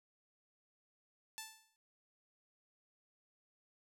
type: tone with exponential decay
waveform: 5% pulse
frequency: 880 Hz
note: A5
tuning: in tune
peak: -30 dBFS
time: 1.38-1.76 s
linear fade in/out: 0 ms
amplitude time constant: 81 ms
effects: none